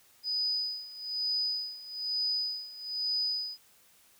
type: tone with tremolo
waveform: sine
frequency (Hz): 4978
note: D#8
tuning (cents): 0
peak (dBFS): -27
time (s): 0.23-3.58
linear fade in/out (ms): 50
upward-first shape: sine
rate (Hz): 1.1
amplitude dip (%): 85
effects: white hiss -62 dBFS RMS until 4.19 s

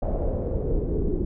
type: noise with low-pass filter sweep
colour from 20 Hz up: brown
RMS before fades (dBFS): -25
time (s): 0.02-1.25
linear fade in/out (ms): 5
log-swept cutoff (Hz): 640 to 350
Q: 4.4
effects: none

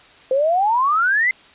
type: exponential sweep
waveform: sine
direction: up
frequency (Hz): 509 to 2093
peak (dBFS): -14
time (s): 0.31-1.31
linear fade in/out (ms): 2
effects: white hiss -47 dBFS RMS until 1.54 s + resampled to 8000 Hz

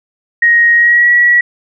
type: tone with pitch glide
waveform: sine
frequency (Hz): 1878 to 1928.6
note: A#6 to B6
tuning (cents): +12 to -42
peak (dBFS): -5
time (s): 0.42-1.41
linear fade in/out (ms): 5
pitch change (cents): +46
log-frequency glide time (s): 0.74-1.1
effects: none

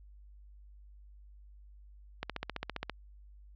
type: click train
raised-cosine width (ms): 0.3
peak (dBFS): -19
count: 11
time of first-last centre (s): 2.23-2.897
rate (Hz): 15
effects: added 50 Hz sine -52 dBFS peak until 3.55 s + low-pass 5000 Hz 12 dB/octave

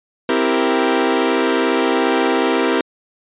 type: chord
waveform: sawtooth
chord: C dominant seventh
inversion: none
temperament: equal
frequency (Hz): 261.6 / 329.6 / 392 / 466.2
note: C4 / E4 / G4 / Bb4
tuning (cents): 0 / 0 / 0 / 0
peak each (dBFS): -16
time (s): 0.29-2.81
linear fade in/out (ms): 2
effects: resampled to 8000 Hz

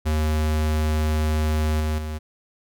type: tone with level steps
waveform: square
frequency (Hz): 77.2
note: D#2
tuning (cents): -13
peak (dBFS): -20 / -22 / -28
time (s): 0.05-2.19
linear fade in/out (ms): 20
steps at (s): 1.8 / 1.98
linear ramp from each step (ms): 5
effects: none

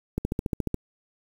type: click train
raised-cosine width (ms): 3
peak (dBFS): -13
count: 9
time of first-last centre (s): 0.18-0.743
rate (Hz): 14.2
effects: 7-bit

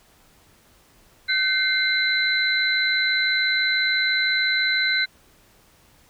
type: tone cluster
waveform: sine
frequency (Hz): 1531 / 2099 / 4023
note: G6 / C7 / B7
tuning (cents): -41 / +5 / +31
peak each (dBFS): -23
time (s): 1.28-5.06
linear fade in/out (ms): 20
effects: pink hiss -56 dBFS RMS until 6.09 s

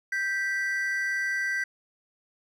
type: tone pair together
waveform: triangle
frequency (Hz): 1568 / 1962.5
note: G6 / B6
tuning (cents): 0 / -11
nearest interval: major third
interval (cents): 389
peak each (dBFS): -27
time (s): 0.12-1.64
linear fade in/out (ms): 5
effects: none

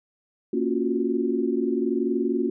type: chord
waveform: sine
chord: Gb major seventh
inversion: first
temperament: equal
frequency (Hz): 233.1 / 277.2 / 349.2 / 370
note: Bb3 / Db4 / F4 / Gb4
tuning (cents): 0 / 0 / 0 / 0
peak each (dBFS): -27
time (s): 0.53-2.5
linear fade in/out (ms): 5
effects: none

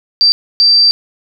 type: tone bursts at uneven times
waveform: sine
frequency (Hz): 4679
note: D8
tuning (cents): -7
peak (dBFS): -5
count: 2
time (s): 0.21-0.32 / 0.6-0.91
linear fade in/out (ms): 0
effects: none

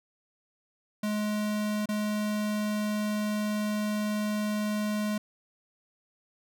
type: tone with dropouts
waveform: square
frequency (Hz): 210.6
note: G#3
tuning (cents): +24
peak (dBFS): -28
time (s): 1.03-5.18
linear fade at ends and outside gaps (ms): 5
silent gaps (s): 1.858-1.888
effects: none

